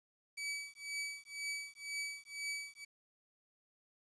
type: tone with tremolo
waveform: sawtooth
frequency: 2288 Hz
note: D7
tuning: 46 cents flat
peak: -33 dBFS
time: 0.37-2.85 s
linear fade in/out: 10 ms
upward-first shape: triangle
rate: 2 Hz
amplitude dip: 100%
effects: resampled to 24000 Hz + 11-bit